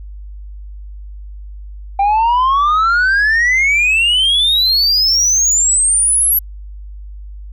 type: exponential sweep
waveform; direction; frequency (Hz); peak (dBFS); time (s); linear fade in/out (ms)
sine; up; 784 to 11800; -7; 1.99-6.39; 5
effects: tanh soft clip ceiling -9 dBFS + added 50 Hz sine -28 dBFS peak until 7.52 s